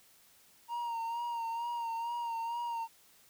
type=tone with vibrato; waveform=triangle; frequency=932.3 Hz; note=A#5; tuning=in tune; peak=-32 dBFS; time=0.68-2.88 s; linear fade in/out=50 ms; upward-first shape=sine; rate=2.2 Hz; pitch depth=38 cents each way; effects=white hiss -63 dBFS RMS until 3.29 s